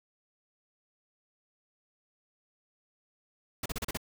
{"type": "noise bursts", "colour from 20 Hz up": "pink", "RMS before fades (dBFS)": -34, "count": 6, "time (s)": [3.63, 3.973], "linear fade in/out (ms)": 5, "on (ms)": 28, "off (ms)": 35, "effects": []}